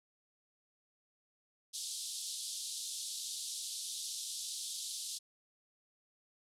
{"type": "band-pass noise", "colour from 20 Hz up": "pink", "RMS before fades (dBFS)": -42, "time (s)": [1.73, 5.19], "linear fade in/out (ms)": 20, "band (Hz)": [3500, 11000], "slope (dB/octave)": 48, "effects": []}